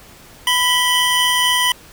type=tone cluster; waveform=square; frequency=996 / 1961 / 2984 / 3148 Hz; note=B5 / B6 / F#7 / G7; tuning=+14 / -13 / +14 / +7 cents; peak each=-20 dBFS; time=0.47-1.72 s; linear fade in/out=2 ms; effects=pink hiss -43 dBFS RMS until 1.92 s